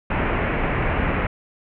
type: low-pass noise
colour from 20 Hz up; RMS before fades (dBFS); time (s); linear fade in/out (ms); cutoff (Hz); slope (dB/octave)
pink; -22; 0.1-1.27; 5; 2600; 48
effects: none